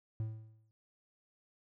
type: tone with exponential decay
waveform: triangle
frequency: 110 Hz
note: A2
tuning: in tune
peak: -30 dBFS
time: 0.2-0.71 s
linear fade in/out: 0 ms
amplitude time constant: 110 ms
effects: none